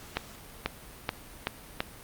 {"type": "accelerating click train", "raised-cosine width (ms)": 0.3, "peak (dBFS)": -11, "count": 5, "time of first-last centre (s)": [0.17, 1.805], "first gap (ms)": 490, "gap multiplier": 0.88, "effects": ["pink hiss -48 dBFS RMS until 2.03 s", "Opus 48 kbps"]}